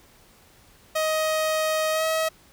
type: tone with pitch glide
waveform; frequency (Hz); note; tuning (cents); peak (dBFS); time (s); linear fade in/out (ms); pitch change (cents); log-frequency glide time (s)
sawtooth; 628 to 639.3; D#5 to D#5; +16 to +47; -18; 0.95-2.29; 10; +31; 1.92-2.04
effects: pink hiss -55 dBFS RMS until 2.52 s